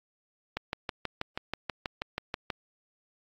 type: click train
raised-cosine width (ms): 0.3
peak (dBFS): -15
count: 13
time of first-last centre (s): 0.57-2.502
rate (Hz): 6.21
effects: AAC 48 kbps

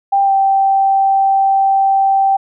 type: tone with pitch glide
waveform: sine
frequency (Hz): 791 to 780.1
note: G5 to G5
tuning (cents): +15 to -9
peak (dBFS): -9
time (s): 0.12-2.37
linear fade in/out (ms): 10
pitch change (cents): -24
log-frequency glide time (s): 0.23-0.32
effects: none

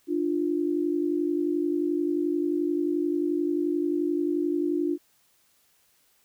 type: tone pair together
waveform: sine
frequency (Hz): 297.8 / 349.2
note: D4 / F4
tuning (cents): +24 / 0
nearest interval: minor third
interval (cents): 276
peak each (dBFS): -26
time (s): 0.07-4.98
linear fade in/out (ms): 50
effects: white hiss -65 dBFS RMS until 6.24 s

